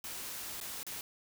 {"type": "noise with dropouts", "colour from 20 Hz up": "white", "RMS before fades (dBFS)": -42, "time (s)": [0.04, 1.01], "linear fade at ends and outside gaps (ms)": 1, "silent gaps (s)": [[0.602, 0.612], [0.831, 0.866]], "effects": []}